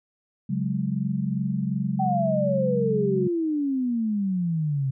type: chord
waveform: sine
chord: C# suspended fourth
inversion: none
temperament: equal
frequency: 138.59 / 185 / 207.7 Hz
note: C#3 / F#3 / G#3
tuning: 0 / 0 / 0 cents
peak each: -28 / -27 / -28 dBFS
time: 0.49-3.28 s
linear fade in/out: 10 ms
type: exponential sweep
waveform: sine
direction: down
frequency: 774 to 130.81 Hz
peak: -22 dBFS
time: 1.99-4.91 s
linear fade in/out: 10 ms
effects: none